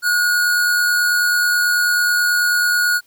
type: tone pair together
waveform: square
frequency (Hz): 1447.8 / 1537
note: F#6 / G6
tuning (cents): -38 / -35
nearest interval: minor second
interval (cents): 103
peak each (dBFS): -15 / -26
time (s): 0.02-3.01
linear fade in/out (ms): 50
effects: white hiss -57 dBFS RMS until 3.06 s

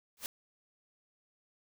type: noise with exponential growth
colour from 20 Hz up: white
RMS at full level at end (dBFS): -33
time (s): 0.17-0.26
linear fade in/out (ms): 1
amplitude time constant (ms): 19
effects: none

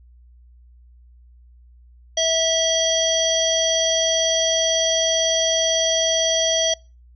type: harmonic tone with a mistuned harmonic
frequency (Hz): 651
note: E5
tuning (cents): -22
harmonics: 1 / 3 / 5 / 7 / 9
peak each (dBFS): -21 / -31 / -21 / -31 / -23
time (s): 2.17-6.74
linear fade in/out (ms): 5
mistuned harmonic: 7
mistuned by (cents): +17
effects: noise-tail reverb RT60 0.3 s tail -26 dB re dry + added 60 Hz sine -46 dBFS peak until 7.15 s

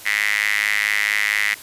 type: tone with high-pass filter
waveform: sawtooth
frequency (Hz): 104.4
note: G#2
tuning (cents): +10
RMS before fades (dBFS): -20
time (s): 0.05-1.55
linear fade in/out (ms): 20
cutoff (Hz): 2000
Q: 8
effects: white hiss -39 dBFS RMS until 1.62 s + resampled to 32000 Hz

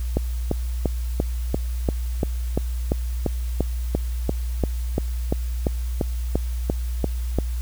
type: click train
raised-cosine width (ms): 2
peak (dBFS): -7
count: 22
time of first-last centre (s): 0.17-7.386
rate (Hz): 2.91
effects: added 60 Hz sine -23 dBFS peak until 7.61 s + white hiss -45 dBFS RMS until 7.61 s

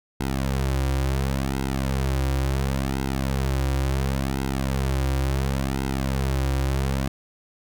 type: tone with flanger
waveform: sawtooth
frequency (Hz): 67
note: C2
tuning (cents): +42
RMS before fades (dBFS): -24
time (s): 0.2-7.08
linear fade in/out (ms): 5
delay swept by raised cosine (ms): 1.7 to 4.7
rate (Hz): 0.71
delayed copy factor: -0.9
effects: none

